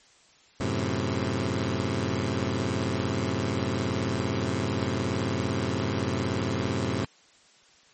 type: chord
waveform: 15% pulse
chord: F# diminished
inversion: none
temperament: equal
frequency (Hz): 92.5 / 110 / 130.81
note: F#2 / A2 / C3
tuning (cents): 0 / 0 / 0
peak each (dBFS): -24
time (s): 0.6-7.05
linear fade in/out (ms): 5
effects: white hiss -58 dBFS RMS until 7.93 s + MP3 32 kbps